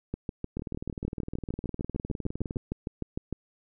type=two click trains; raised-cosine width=3 ms; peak=-21 / -18 dBFS; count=40 / 22; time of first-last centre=0.57-2.56 / 0.14-3.327 s; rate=19.6 / 6.59 Hz; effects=none